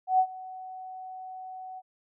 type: tone with ADSR envelope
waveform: sine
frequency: 748 Hz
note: F#5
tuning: 19 cents sharp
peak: -17 dBFS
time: 0.07-1.82 s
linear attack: 120 ms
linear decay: 72 ms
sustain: -21 dB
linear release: 40 ms
effects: none